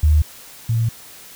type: tone pair in turn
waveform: sine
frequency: 76.1 / 114.26 Hz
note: D#2 / A#2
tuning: -38 / -34 cents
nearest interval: perfect fifth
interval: 704 cents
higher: second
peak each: -10 / -15 dBFS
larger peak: first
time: 0.03-0.22 / 0.69-0.89 s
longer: second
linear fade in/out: 5 ms
effects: white hiss -41 dBFS RMS until 1.35 s